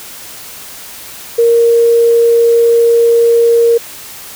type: tone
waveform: sine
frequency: 466.2 Hz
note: A#4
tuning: in tune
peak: -5 dBFS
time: 1.38-3.78 s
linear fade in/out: 10 ms
effects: white hiss -30 dBFS RMS until 4.35 s